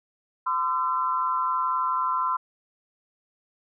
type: tone cluster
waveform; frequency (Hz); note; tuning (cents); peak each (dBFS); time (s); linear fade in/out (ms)
sine; 1023 / 1205 / 1344; C6 / D6 / E6; -39 / +44 / +33; -24 / -33 / -28; 0.46-2.37; 10
effects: none